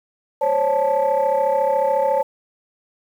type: tone cluster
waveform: sine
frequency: 530 / 564 / 877 Hz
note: C5 / C#5 / A5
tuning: +22 / +30 / -6 cents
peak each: -19 dBFS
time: 0.41-2.23 s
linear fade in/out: 10 ms
effects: tanh soft clip ceiling -10 dBFS + 8-bit